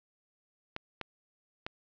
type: clicks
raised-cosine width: 0.3 ms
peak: -20 dBFS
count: 3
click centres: 0.764 / 1.013 / 1.665 s
effects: low-pass 5000 Hz 12 dB/octave